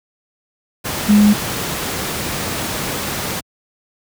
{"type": "tone in noise", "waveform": "sine", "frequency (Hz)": 207.7, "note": "G#3", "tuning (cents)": 0, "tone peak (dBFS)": -7, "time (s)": [1.08, 1.34], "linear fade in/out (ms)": 20, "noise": "pink", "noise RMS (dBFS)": -22, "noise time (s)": [0.84, 3.41], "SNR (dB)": 12, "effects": ["high-pass 80 Hz 12 dB/octave"]}